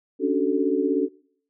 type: chord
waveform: sine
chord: D major seventh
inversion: third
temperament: equal with one note detuned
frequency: 277.2 / 293.7 / 375.8 / 440 Hz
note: C#4 / D4 / F#4 / A4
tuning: 0 / 0 / +27 / 0 cents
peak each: -25 dBFS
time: 0.19-1.09 s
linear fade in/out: 50 ms
effects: noise-tail reverb RT60 0.6 s tail -24 dB re dry